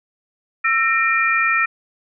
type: tone cluster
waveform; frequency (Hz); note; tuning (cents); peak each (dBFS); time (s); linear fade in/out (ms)
sine; 1335 / 1842 / 2389; E6 / A#6 / D7; +22 / -21 / +29; -19; 0.64-1.66; 10
effects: none